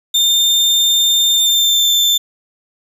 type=tone with pitch glide; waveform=35% pulse; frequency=3610 to 3554 Hz; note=A7 to A7; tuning=+44 to +17 cents; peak=-9 dBFS; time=0.14-2.18 s; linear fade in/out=10 ms; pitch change=-27 cents; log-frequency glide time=1.32-1.94 s; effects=none